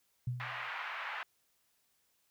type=tone with exponential decay; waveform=sine; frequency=123.47 Hz; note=B2; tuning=in tune; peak=-30 dBFS; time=0.27-0.7 s; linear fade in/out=5 ms; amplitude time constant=93 ms
type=band-pass noise; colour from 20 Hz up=white; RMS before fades=-41 dBFS; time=0.4-1.23 s; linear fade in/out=0 ms; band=810 to 2300 Hz; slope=24 dB/octave
effects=white hiss -75 dBFS RMS until 2.3 s